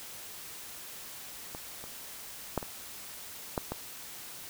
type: clicks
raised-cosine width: 1 ms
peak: -26 / -30 / -14 / -25 / -15 / -19 dBFS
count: 6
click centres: 1.549 / 1.84 / 2.577 / 2.628 / 3.578 / 3.72 s
effects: white hiss -45 dBFS RMS until 4.49 s

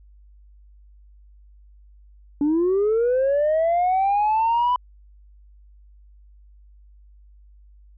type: linear sweep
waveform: sine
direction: up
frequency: 283.1 to 1000 Hz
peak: -15 dBFS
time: 2.41-4.76 s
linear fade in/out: 2 ms
effects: tanh soft clip ceiling -15 dBFS + added 50 Hz sine -47 dBFS peak until 7.97 s

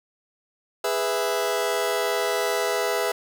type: chord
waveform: sawtooth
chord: E major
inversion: first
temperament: just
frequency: 412 / 494.4 / 659.3 Hz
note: G#4 / B4 / E5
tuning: -14 / +2 / 0 cents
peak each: -23 dBFS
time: 0.84-3.12 s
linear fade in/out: 5 ms
effects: none

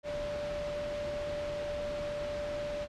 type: tone in noise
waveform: sine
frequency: 587.3 Hz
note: D5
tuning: in tune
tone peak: -34 dBFS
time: 0.03-2.88 s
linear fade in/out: 50 ms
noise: pink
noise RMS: -42 dBFS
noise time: 0.03-2.88 s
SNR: +5 dB
effects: low-pass 4000 Hz 12 dB/octave

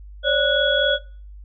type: tone cluster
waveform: sine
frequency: 544 / 588 / 1470 / 3356 Hz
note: C#5 / D5 / F#6 / G#7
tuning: -33 / +2 / -12 / +17 cents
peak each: -21 dBFS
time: 0.23-0.99 s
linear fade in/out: 50 ms
effects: noise-tail reverb RT60 0.4 s tail -20 dB re dry + added 50 Hz sine -37 dBFS peak until 1.44 s

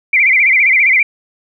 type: tone with vibrato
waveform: sine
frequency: 2198 Hz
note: C#7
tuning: 15 cents flat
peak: -7 dBFS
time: 0.13-1.03 s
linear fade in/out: 5 ms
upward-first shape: sine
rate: 15 Hz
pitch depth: 150 cents each way
effects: none

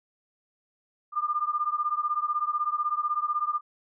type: beating tone pair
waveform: sine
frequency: 1196 / 1212 Hz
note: D6 / D#6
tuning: +31 / -46 cents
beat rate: 16 Hz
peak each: -28 dBFS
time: 1.12-3.61 s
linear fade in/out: 50 ms
effects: none

